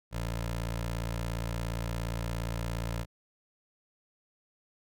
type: tone with notch filter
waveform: 15% pulse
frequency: 57.2 Hz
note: A#1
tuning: 32 cents flat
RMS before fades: -34 dBFS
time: 0.11-3.06 s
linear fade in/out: 50 ms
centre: 230 Hz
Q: 1.9
effects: none